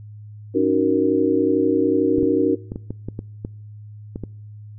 sine chord, D# minor seventh, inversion third, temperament just, 280 / 311.1 / 373.4 / 466.7 Hz, C#4 / D#4 / F#4 / A#4, +18 / 0 / +16 / +2 cents, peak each -21 dBFS, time 0.54-2.56 s, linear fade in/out 20 ms
clicks, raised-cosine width 3 ms, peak -15 dBFS, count 10, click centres 2.183 / 2.23 / 2.719 / 2.759 / 2.906 / 3.086 / 3.191 / 3.449 / 4.159 / 4.237 s
effects noise-tail reverb RT60 0.9 s tail -25 dB re dry + added 105 Hz sine -36 dBFS peak until 4.78 s

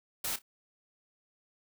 white noise with echo, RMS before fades -34 dBFS, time 0.24-0.36 s, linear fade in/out 5 ms, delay 30 ms, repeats 2, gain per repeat -15 dB, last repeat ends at 0.42 s, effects none

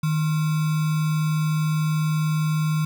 sine tone with sample-and-hold, 155.56 Hz, D#3, in tune, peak -19 dBFS, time 0.03-2.85 s, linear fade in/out 5 ms, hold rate 1225 Hz, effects none

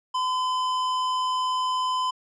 sine tone with tanh clipping, 1017 Hz, C6, 50 cents flat, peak -25 dBFS, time 0.14-2.11 s, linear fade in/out 10 ms, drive 17 dB, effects low-pass 7000 Hz 12 dB/octave

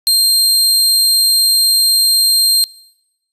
sawtooth tone, 4184 Hz, C8, 1 cent flat, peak -6 dBFS, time 0.07-2.64 s, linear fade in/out 0 ms, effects noise-tail reverb RT60 0.9 s tail -24 dB re dry + resampled to 32000 Hz

